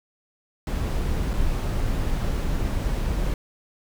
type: noise with dropouts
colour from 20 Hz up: brown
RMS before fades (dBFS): -24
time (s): 0.67-3.34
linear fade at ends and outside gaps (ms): 1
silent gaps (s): 1.333-1.337
effects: none